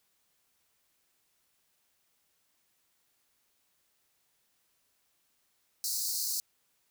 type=high-pass noise; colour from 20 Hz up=pink; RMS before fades=-33 dBFS; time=5.84-6.4 s; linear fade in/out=0 ms; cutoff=4200 Hz; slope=96 dB/octave; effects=white hiss -74 dBFS RMS until 6.9 s